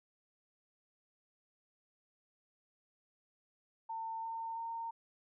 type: tone with pitch steps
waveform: sine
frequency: 900 / 908.4 / 916.8 Hz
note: A5 / A#5 / A#5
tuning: +39 / -45 / -29 cents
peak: -38 dBFS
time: 3.89-4.91 s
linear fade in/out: 10 ms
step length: 340 ms
effects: none